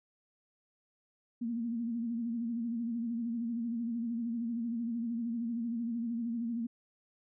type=tone with vibrato; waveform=sine; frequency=233.1 Hz; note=A#3; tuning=in tune; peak=-32 dBFS; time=1.41-6.67 s; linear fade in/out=10 ms; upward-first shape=sine; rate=13 Hz; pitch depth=61 cents each way; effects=none